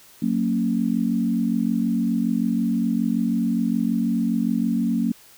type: chord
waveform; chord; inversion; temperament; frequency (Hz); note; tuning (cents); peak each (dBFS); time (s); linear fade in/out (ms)
sine; F# major; none; equal with one note detuned; 185 / 230.4 / 277.2; F#3 / A#3 / C#4; 0 / -20 / 0; -25 / -21 / -26; 0.22-5.12; 5
effects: white hiss -50 dBFS RMS until 5.37 s